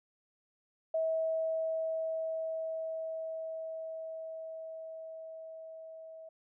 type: tone with level ramp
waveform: sine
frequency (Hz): 645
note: E5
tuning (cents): -38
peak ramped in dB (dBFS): -28 to -46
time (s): 0.94-6.29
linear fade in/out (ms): 5
effects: none